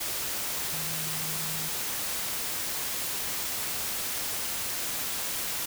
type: tone in noise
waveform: sine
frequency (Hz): 158.4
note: D#3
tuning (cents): +31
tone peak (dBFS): -40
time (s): 0.72-1.69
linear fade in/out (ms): 10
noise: white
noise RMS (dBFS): -32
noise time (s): 0-5.66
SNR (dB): -11
effects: none